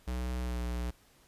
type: tone with pitch glide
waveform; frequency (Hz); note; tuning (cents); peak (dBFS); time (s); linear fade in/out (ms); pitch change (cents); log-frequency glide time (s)
square; 62 to 60.23; B1 to B1; +7 to -43; -33; 0.07-0.91; 10; -50; 0.42-0.59
effects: pink hiss -63 dBFS RMS until 1.27 s + resampled to 32000 Hz